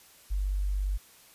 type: tone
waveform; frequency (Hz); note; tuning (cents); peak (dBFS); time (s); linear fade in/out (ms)
sine; 48.62; G1; -13; -26; 0.3-0.98; 20
effects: white hiss -56 dBFS RMS until 1.34 s + resampled to 32000 Hz